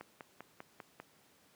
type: click train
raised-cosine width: 0.5 ms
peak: -30 dBFS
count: 6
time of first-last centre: 0.01-1 s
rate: 5.05 Hz
effects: pink hiss -66 dBFS RMS until 1.55 s + high-pass 150 Hz 12 dB/octave